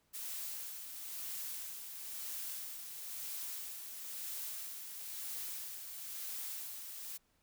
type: noise with tremolo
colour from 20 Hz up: blue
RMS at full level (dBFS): -42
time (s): 0.13-7.18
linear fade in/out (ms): 20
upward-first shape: sine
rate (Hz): 1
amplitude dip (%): 45
effects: pink hiss -75 dBFS RMS until 7.42 s